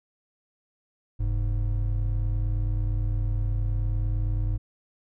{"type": "tone pair together", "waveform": "triangle", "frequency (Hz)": [44.41, 103.83], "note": ["F1", "G#2"], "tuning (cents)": [30, 0], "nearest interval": "octave + minor third", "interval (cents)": 1470, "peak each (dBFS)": [-23, -25], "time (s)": [1.19, 4.58], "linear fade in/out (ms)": 20, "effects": []}